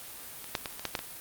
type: clicks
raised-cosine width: 0.2 ms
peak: -25 / -10 / -29 / -16 / -28 / -22 / -12 / -11 / -18 dBFS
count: 9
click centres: 0.443 / 0.552 / 0.611 / 0.658 / 0.726 / 0.795 / 0.853 / 0.952 / 0.991 s
effects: white hiss -44 dBFS RMS until 1.2 s + Opus 32 kbps